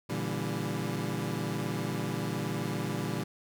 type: chord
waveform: 25% pulse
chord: E half-diminished seventh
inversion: second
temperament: equal with one note detuned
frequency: 116.54 / 143.81 / 164.81 / 196 Hz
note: Bb2 / D3 / E3 / G3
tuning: 0 / -36 / 0 / 0 cents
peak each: -33 dBFS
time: 0.09-3.24 s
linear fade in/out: 10 ms
effects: none